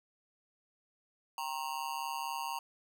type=tone with amplitude modulation; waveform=square; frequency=930 Hz; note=A#5; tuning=4 cents flat; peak=-32 dBFS; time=1.38-2.59 s; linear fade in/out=2 ms; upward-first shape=sine; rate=144 Hz; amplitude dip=100%; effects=none